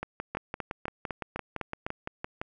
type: two click trains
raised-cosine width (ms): 0.5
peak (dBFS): -17 / -18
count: 7 / 15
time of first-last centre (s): 0.35-1.865 / 0.03-2.415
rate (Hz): 3.96 / 5.87
effects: none